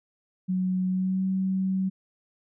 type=tone with pitch glide; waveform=sine; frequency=185 to 189.54 Hz; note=F#3 to F#3; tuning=0 to +42 cents; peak=-23 dBFS; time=0.48-1.9 s; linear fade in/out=20 ms; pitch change=+42 cents; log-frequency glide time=0.88-1.25 s; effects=none